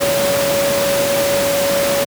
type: tone in noise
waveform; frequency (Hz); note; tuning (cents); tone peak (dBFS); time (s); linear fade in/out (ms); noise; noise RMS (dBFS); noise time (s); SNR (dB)
sine; 562; C#5; +24; -15; 0-2.05; 20; pink; -19; 0-2.05; +1
effects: high-pass 150 Hz 12 dB/octave